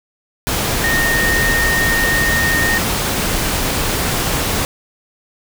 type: tone in noise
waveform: sine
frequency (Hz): 1844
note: A#6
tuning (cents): -19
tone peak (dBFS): -15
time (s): 0.84-2.78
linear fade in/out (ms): 0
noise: pink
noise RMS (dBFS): -18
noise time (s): 0.47-4.65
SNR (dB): 0
effects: none